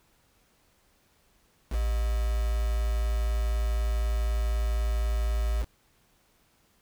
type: tone with quantisation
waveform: sine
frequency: 56 Hz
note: A1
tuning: 31 cents sharp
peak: -24 dBFS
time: 1.7-5.66 s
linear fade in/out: 50 ms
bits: 6
effects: pink hiss -66 dBFS RMS until 6.81 s